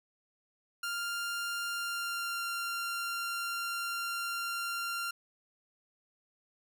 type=tone with pitch glide; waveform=sawtooth; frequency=1396.9 to 1384.8 Hz; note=F6 to F6; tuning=0 to -15 cents; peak=-30 dBFS; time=0.83-5.11 s; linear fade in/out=5 ms; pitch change=-15 cents; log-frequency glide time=1.69-2.45 s; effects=none